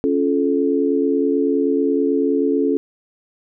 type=chord; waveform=sine; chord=Db augmented; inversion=none; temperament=just; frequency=277.2 / 346.5 / 433.1 Hz; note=Db4 / F4 / A4; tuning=0 / -14 / -27 cents; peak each=-18 / -22 / -19 dBFS; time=0.04-2.77 s; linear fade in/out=0 ms; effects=none